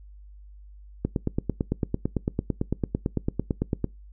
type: click train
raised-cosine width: 3 ms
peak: -11 dBFS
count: 26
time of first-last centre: 1.05-3.843 s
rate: 8.95 Hz
effects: noise-tail reverb RT60 0.2 s tail -23 dB re dry + added 50 Hz sine -44 dBFS peak until 4.12 s